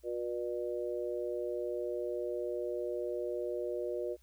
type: harmonic tone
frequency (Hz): 120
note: B2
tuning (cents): -49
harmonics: 3 / 4 / 5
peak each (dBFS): -37 / -38 / -39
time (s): 0.03-4.17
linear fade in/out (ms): 50
effects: added 60 Hz sine -62 dBFS peak until 4.22 s + white hiss -71 dBFS RMS until 4.22 s